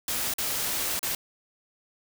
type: noise with dropouts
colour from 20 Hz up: white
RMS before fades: -29 dBFS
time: 0.08-1.15 s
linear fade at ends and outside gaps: 2 ms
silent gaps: 0.338-0.383 / 0.993-1.029 s
effects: none